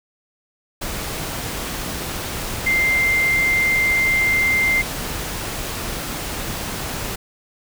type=tone in noise; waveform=sine; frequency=2093 Hz; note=C7; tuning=in tune; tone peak=-15 dBFS; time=2.66-4.82 s; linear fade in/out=10 ms; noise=pink; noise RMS=-27 dBFS; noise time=0.81-7.16 s; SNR=+9 dB; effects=none